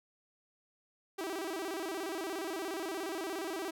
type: tone with vibrato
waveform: sawtooth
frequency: 355.5 Hz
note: F4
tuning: 31 cents sharp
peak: -32 dBFS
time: 1.18-3.71 s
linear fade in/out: 10 ms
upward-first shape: square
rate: 17 Hz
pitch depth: 160 cents each way
effects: none

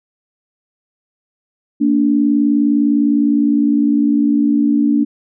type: tone pair together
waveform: sine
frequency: 230.2 / 290 Hz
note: A#3 / D4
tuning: -22 / -22 cents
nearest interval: major third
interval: 400 cents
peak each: -15 / -12 dBFS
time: 1.8-5.05 s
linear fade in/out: 20 ms
effects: none

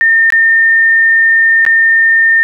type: tone with dropouts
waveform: sine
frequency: 1815 Hz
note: A#6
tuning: 47 cents flat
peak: -5 dBFS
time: 0.01-2.43 s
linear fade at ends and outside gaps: 0 ms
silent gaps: 0.303-0.323 / 1.651-1.664 s
effects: none

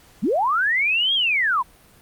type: linear two-way sweep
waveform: sine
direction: up then down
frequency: 155.56 to 3322 to 923 Hz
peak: -17 dBFS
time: 0.22-1.63 s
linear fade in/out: 20 ms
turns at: 1.14 s
effects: pink hiss -52 dBFS RMS until 2.01 s + Opus 48 kbps

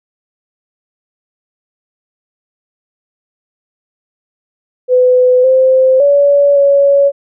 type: tone with pitch steps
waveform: sine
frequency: 503 / 521 / 569 / 561 Hz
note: B4 / C5 / C#5 / C#5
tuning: +32 / -7 / +45 / +21 cents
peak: -5 dBFS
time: 4.88-7.12 s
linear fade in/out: 50 ms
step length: 560 ms
effects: none

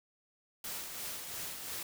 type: noise with tremolo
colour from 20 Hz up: white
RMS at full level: -40 dBFS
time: 0.64-1.83 s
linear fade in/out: 2 ms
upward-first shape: sine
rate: 2.9 Hz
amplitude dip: 40%
effects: none

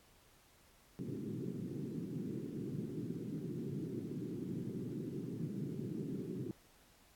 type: band-pass noise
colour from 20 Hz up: pink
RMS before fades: -42 dBFS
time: 0.99-6.51 s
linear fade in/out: 0 ms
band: 120 to 390 Hz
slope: 48 dB/octave
effects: pink hiss -66 dBFS RMS until 7.15 s + AAC 64 kbps

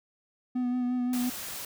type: tone with vibrato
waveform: triangle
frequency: 248.2 Hz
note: B3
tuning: 9 cents sharp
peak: -24 dBFS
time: 0.55-1.3 s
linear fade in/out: 10 ms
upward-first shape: sine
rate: 5.7 Hz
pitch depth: 22 cents each way
type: noise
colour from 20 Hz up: white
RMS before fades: -38 dBFS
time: 1.13-1.65 s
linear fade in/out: 2 ms
effects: none

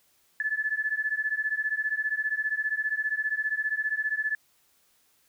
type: beating tone pair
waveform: sine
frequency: 1724 / 1739 Hz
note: A6 / A6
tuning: -36 / -21 cents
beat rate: 15 Hz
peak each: -29 dBFS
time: 0.4-4.35 s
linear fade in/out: 2 ms
effects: white hiss -66 dBFS RMS until 5.28 s

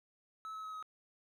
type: tone with pitch steps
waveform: triangle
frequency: 1300 / 1289.5 / 1279.1 / 1268.8 Hz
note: E6 / E6 / D#6 / D#6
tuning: -24 / -39 / +47 / +33 cents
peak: -40 dBFS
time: 0.45-0.826 s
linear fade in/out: 0 ms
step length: 94 ms
effects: none

